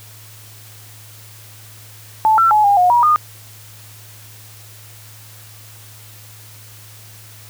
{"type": "tone with pitch steps", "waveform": "sine", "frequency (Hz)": [873, 1345, 849, 808, 721, 958, 1222], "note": ["A5", "E6", "G#5", "G#5", "F#5", "A#5", "D#6"], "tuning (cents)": [-14, 34, 38, -48, -45, 47, -32], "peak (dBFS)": -9, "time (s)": [2.25, 3.16], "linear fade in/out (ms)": 0, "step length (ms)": 130, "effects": ["added 107 Hz sine -41 dBFS peak until 7.49 s", "white hiss -42 dBFS RMS until 7.49 s"]}